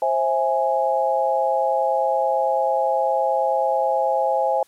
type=chord; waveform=sine; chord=C augmented; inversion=none; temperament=equal with one note detuned; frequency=529.9 / 659.3 / 830.6 Hz; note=C5 / E5 / G#5; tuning=+22 / 0 / 0 cents; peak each=-22 / -23 / -21 dBFS; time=0.02-4.63 s; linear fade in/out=2 ms; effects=white hiss -57 dBFS RMS until 4.67 s + low-pass 12000 Hz 12 dB/octave

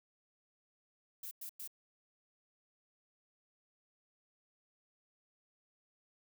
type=noise bursts; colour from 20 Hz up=violet; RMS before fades=-45 dBFS; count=3; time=1.23-1.676 s; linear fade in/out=5 ms; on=82 ms; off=100 ms; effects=none

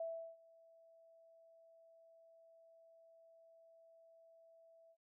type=tone with ADSR envelope; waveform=sine; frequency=659.3 Hz; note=E5; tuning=in tune; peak=-39 dBFS; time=0-4.97 s; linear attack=4 ms; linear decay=360 ms; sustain=-24 dB; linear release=63 ms; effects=none

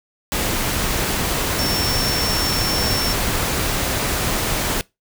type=tone in noise; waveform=sine; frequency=5430 Hz; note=F8; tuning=50 cents flat; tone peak=-22 dBFS; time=1.59-3.13 s; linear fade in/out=0 ms; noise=pink; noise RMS=-21 dBFS; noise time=0.32-4.81 s; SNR=-4 dB; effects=noise-tail reverb RT60 0.2 s tail -22 dB re dry

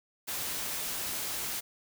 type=noise; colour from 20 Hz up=white; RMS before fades=-35 dBFS; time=0.27-1.61 s; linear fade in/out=20 ms; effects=none

